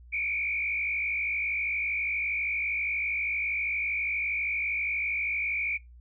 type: tone with frequency modulation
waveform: sine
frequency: 2326 Hz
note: D7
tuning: 17 cents flat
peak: -27 dBFS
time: 0.12-5.78 s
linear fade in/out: 20 ms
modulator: 52.5 Hz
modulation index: 2
effects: noise-tail reverb RT60 0.2 s tail -22 dB re dry + added 60 Hz sine -48 dBFS peak until 6 s